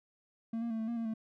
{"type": "tone with pitch steps", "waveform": "triangle", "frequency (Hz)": [227.2, 233.8, 223.6, 221.7, 235.2, 228.8, 221.3], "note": ["A#3", "A#3", "A3", "A3", "A#3", "A#3", "A3"], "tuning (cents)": [-44, 5, 28, 13, 16, -32, 10], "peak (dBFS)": -31, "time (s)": [0.53, 1.139], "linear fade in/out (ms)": 5, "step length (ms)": 87, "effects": []}